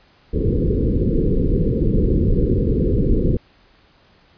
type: low-pass noise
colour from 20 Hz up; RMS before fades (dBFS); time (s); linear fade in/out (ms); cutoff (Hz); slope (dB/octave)
pink; -17; 0.33-3.37; 5; 500; 96
effects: pink hiss -54 dBFS RMS until 4.37 s + resampled to 11025 Hz